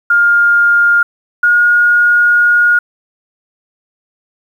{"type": "tone pair in turn", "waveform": "sine", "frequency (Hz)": [1410, 1434.6], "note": ["F6", "F6"], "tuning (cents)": [16, 46], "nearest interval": "unison", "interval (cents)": 30, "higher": "second", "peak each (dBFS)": -6, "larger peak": "neither", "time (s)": [[0.1, 1.03], [1.43, 2.79]], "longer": "second", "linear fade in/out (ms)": 5, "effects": ["7-bit"]}